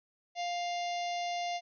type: harmonic tone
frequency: 700 Hz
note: F5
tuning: 4 cents sharp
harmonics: 1 / 3 / 4 / 5 / 6 / 7 / 8 / 9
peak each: -33 / -43 / -45 / -47 / -49 / -50 / -51 / -52 dBFS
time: 0.35-1.61 s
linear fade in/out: 50 ms
effects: none